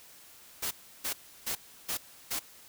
white noise bursts, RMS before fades -33 dBFS, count 5, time 0.62-2.395 s, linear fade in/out 10 ms, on 91 ms, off 330 ms, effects white hiss -54 dBFS RMS until 2.68 s

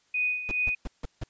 sine tone with tremolo, 2487 Hz, D#7, 1 cent flat, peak -23 dBFS, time 0.14-0.75 s, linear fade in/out 5 ms, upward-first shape sine, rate 2.5 Hz, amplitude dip 70%
brown noise bursts, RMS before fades -32 dBFS, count 5, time 0.49-1.235 s, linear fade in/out 0 ms, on 21 ms, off 160 ms
effects white hiss -67 dBFS RMS until 1.29 s + resampled to 16000 Hz

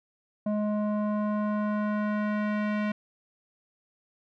square tone with low-pass filter sweep, 210 Hz, G#3, 19 cents sharp, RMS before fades -28 dBFS, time 0.46-2.92 s, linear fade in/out 5 ms, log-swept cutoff 720 to 2300 Hz, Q 1.6, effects none

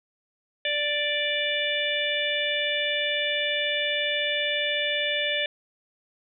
harmonic tone, 587.3 Hz, D5, in tune, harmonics 1 / 3 / 4 / 5 / 6, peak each -30 / -30 / -30 / -30 / -30 dBFS, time 0.65-5.46 s, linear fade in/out 2 ms, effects none

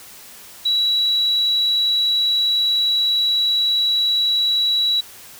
sine tone, 3910 Hz, B7, 18 cents flat, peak -15 dBFS, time 0.65-5.01 s, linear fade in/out 10 ms, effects white hiss -41 dBFS RMS until 5.39 s

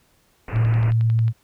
pink low-pass noise, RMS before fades -32 dBFS, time 0.48-0.91 s, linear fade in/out 2 ms, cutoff 2700 Hz, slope 96 dB/octave
sine tone, 113.4 Hz, A#2, 47 cents flat, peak -15 dBFS, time 0.52-1.33 s, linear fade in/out 50 ms
click train, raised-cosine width 0.3 ms, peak -24 dBFS, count 9, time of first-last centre 0.56-1.281 s, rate 11.1 Hz
effects pink hiss -61 dBFS RMS until 1.43 s

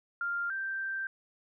sine tone pair in turn, 1396.9 / 1568 Hz, F6 / G6, 0 / 0 cents, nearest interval major second, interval 200 cents, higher second, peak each -30 / -32 dBFS, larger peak first, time 0.21-0.5 / 0.5-1.07 s, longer second, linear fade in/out 2 ms, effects none

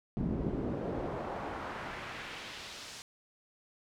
brown noise with band-pass filter sweep, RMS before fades -38 dBFS, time 0.17-3.02 s, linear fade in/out 0 ms, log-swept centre 200 to 6100 Hz, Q 1.1, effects none

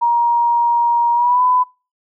sine tone with pitch glide, 945 to 1001.2 Hz, A#5 to B5, +23 to +23 cents, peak -11 dBFS, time 0.01-1.64 s, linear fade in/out 20 ms, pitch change +100 cents, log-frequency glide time 1.14-1.42 s, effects noise-tail reverb RT60 0.3 s tail -25 dB re dry

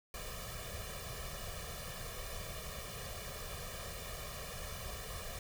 pink noise with comb filter, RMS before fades -44 dBFS, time 0.14-5.39 s, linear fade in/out 2 ms, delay 1.7 ms, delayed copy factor +1, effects none

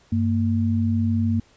sine tone pair together, 96.6 / 229.8 Hz, G2 / A#3, -25 / -25 cents, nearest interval octave + minor third, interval 1500 cents, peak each -21 dBFS, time 0.12-1.4 s, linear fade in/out 5 ms, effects pink hiss -57 dBFS RMS until 1.56 s + resampled to 16000 Hz

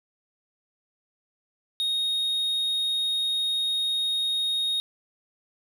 triangle tone, 3729 Hz, A#7, in tune, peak -22 dBFS, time 1.8-4.8 s, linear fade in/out 0 ms, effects none

